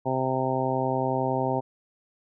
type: harmonic tone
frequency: 130.81 Hz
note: C3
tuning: in tune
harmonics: 1 / 2 / 3 / 4 / 5 / 6 / 7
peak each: -31 / -31 / -31 / -31 / -31 / -31 / -31 dBFS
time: 0.05-1.61 s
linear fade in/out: 20 ms
effects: none